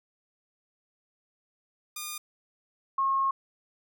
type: tone pair in turn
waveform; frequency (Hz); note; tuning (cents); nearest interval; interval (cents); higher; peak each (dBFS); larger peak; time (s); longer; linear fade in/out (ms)
5% pulse / sine; 1215 / 1082.4; D#6 / C#6; -42 / -42; major second; 200; first; -23; neither; 1.96-2.18 / 2.98-3.31; second; 5
effects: none

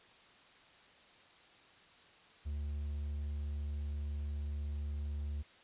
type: tone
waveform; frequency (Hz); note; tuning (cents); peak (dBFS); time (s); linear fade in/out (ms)
triangle; 73; D2; -10; -34; 2.45-5.43; 20
effects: white hiss -61 dBFS RMS until 5.63 s + resampled to 8000 Hz

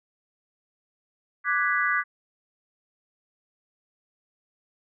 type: chord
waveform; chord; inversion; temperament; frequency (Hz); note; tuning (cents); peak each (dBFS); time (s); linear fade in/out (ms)
sine; G# half-diminished seventh; second; equal; 1174.7 / 1480 / 1661.2 / 1975.5; D6 / F#6 / G#6 / B6; 0 / 0 / 0 / 0; -27; 1.44-2.04; 50
effects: none

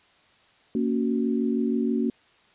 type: chord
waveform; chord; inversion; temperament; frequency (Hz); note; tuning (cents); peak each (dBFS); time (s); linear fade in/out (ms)
sine; F# major; first; just; 231.2 / 277.5 / 370; A#3 / C#4 / F#4; -14 / +2 / 0; -24 / -27 / -29; 0.75-2.1; 2
effects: white hiss -59 dBFS RMS until 2.54 s + resampled to 8000 Hz

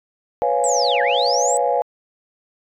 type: chord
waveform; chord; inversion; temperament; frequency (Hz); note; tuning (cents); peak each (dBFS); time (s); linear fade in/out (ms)
sine; C# dominant seventh; third; equal; 493.9 / 554.4 / 698.5 / 830.6; B4 / C#5 / E#5 / G#5; 0 / 0 / 0 / 0; -21; 0.42-1.82; 0
type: linear two-way sweep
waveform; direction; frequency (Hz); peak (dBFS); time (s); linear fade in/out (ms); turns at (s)
sine; down then up; 8090 to 1572 to 8090; -20; 0.64-1.57; 0; 1.02
effects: tanh soft clip ceiling -6 dBFS

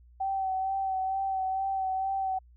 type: tone with vibrato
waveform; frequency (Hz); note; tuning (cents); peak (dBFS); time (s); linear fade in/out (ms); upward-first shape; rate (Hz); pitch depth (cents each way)
sine; 767; G5; -38; -27; 0.2-2.39; 10; sine; 2.2; 25
effects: added 60 Hz sine -53 dBFS peak until 2.56 s

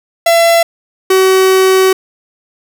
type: tone pair in turn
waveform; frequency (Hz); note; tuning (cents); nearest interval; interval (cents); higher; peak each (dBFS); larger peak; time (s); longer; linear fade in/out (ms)
45% pulse; 674 / 378.3; E5 / F#4; +38 / +38; minor seventh; 1000; first; -6; neither; 0.26-0.63 / 1.1-1.93; second; 5
effects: none

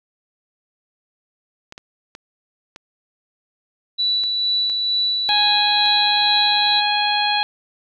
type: clicks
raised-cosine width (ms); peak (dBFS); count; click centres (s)
0.2; -19; 7; 1.724 / 1.779 / 2.151 / 2.761 / 4.237 / 4.698 / 5.858
type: tone with tremolo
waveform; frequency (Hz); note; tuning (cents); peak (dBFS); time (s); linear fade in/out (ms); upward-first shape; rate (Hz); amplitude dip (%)
sine; 3951; B7; 0; -16; 3.98-6.81; 20; sine; 2.2; 30
type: harmonic tone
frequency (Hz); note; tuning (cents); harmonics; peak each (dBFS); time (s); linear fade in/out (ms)
830.6; G#5; 0; 1 / 2 / 3 / 4 / 5; -20 / -26 / -25 / -23 / -23; 5.29-7.43; 0
effects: none

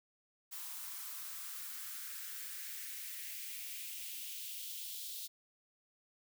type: noise with high-pass filter sweep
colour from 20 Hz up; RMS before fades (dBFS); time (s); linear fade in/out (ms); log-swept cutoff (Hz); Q
blue; -45; 0.51-5.28; 20; 930 to 3700; 2.7
effects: none

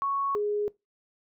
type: tone pair in turn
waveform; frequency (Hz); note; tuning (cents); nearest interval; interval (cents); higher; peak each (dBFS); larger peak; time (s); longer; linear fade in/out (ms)
sine; 1108.7 / 415.3; C#6 / G#4; 0 / 0; octave + perfect fourth; 1700; first; -25; neither; 0.02-0.35 / 0.35-0.68; neither; 0
effects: noise-tail reverb RT60 0.2 s tail -21 dB re dry

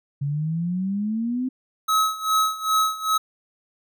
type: exponential sweep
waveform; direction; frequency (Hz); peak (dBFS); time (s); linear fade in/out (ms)
sine; up; 138.59 to 261.6; -22; 0.21-1.49; 10
type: tone with tremolo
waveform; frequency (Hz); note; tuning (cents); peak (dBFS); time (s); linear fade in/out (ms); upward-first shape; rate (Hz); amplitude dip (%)
square; 1283; E6; -47; -17; 1.88-3.18; 10; sine; 2.5; 85
effects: none

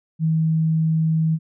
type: tone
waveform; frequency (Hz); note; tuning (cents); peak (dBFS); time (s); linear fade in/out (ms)
sine; 160; D#3; +49; -16; 0.19-1.39; 50
effects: none

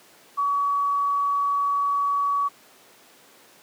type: tone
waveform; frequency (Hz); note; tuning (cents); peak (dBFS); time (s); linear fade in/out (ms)
sine; 1133; C#6; +37; -20; 0.37-2.49; 20
effects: pink hiss -52 dBFS RMS until 3.62 s + high-pass 300 Hz 12 dB/octave

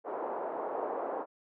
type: band-pass noise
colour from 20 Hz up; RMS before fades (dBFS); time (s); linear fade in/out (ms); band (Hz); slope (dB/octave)
pink; -36; 0.04-1.26; 50; 400 to 980; 24
effects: none

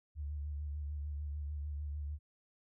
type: tone with vibrato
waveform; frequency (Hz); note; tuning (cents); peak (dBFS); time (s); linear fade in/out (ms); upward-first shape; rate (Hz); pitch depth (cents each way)
sine; 73.42; D2; 0; -37; 0.15-2.19; 50; sine; 6.7; 44
effects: none

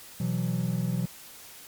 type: chord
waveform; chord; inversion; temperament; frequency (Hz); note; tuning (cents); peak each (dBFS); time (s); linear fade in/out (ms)
triangle; B suspended fourth; none; equal; 123.47 / 164.81 / 185; B2 / E3 / F#3; 0 / 0 / 0; -28; 0.2-1.06; 5
effects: white hiss -47 dBFS RMS until 1.67 s + MP3 96 kbps

